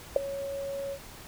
sine tone with ADSR envelope, 554.4 Hz, C#5, in tune, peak -14 dBFS, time 0.16-0.99 s, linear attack 3 ms, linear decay 9 ms, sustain -18 dB, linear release 66 ms, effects pink hiss -47 dBFS RMS until 1.27 s

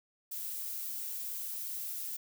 violet noise, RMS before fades -39 dBFS, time 0.31-2.17 s, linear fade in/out 10 ms, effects none

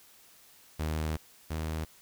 sawtooth tone pair in turn, 78.1 / 79.05 Hz, D#2 / D#2, +7 / +28 cents, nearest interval unison, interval 21 cents, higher second, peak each -26 / -28 dBFS, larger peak first, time 0.79-1.17 / 1.5-1.85 s, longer first, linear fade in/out 10 ms, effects white hiss -58 dBFS RMS until 2.01 s

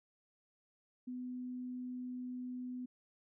sine tone, 250.4 Hz, B3, 24 cents sharp, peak -40 dBFS, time 1.07-2.86 s, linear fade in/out 10 ms, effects none

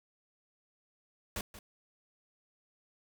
pink noise with echo, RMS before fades -37 dBFS, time 1.36-1.41 s, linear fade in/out 2 ms, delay 180 ms, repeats 1, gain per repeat -13 dB, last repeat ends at 1.59 s, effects none

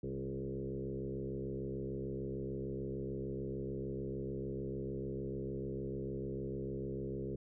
sine tone with frequency modulation, 271.9 Hz, C#4, 33 cents flat, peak -37 dBFS, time 0.03-7.36 s, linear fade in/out 5 ms, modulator 66.7 Hz, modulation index 2.9, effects none

